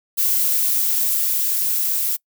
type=noise with level ramp; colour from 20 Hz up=violet; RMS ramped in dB=-18 to -21 dBFS; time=0.17-2.17 s; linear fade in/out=20 ms; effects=noise-tail reverb RT60 0.1 s tail -25 dB re dry